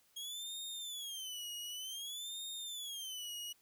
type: tone with vibrato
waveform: sawtooth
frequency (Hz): 3260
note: G#7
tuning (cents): -33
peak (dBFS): -39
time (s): 0.16-3.53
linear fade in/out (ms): 10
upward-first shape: sine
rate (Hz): 0.54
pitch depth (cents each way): 210
effects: white hiss -71 dBFS RMS until 3.61 s